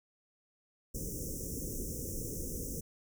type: band-stop noise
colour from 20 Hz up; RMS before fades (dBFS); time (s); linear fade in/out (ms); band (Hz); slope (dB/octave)
pink; -39; 0.94-2.81; 10; 530 to 5600; 96
effects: none